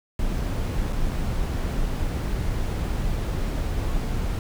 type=noise with dropouts; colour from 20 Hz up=brown; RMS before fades=-25 dBFS; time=0.19-4.39 s; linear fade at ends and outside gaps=1 ms; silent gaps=0.925-0.929 s; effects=none